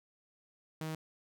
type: tone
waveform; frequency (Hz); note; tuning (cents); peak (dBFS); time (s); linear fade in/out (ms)
sawtooth; 157.9; D#3; +26; -33; 0.81-0.95; 2
effects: none